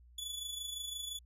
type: tone with amplitude modulation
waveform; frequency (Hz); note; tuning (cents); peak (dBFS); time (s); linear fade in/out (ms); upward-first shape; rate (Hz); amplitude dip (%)
sawtooth; 3435; A7; -42; -34; 0.18-1.19; 5; sine; 25.8; 55
effects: added 60 Hz sine -57 dBFS peak until 1.25 s + resampled to 32000 Hz